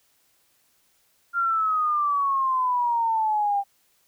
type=exponential sweep; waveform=sine; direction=down; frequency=1400 to 791 Hz; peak=-20 dBFS; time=1.33-3.64 s; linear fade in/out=50 ms; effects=white hiss -65 dBFS RMS until 4.07 s